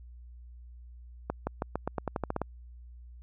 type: accelerating click train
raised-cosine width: 1 ms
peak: -16 dBFS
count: 12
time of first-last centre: 1.3-2.417 s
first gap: 170 ms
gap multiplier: 0.89
effects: added 60 Hz sine -46 dBFS peak until 3.22 s